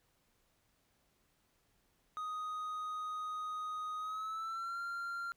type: tone with pitch glide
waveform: triangle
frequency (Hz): 1248 to 1384.7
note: D#6 to F6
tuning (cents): +5 to -15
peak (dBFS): -36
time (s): 2.17-5.32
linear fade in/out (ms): 0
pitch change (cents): +180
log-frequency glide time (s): 3.98-4.8
effects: pink hiss -75 dBFS RMS until 5.36 s